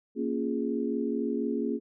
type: chord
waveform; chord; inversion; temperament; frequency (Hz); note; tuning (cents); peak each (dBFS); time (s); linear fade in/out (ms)
sine; Bb minor seventh; none; equal; 233.1 / 277.2 / 349.2 / 415.3; Bb3 / Db4 / F4 / Ab4; 0 / 0 / 0 / 0; -31 / -32 / -35 / -33; 0.15-1.8; 50
effects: none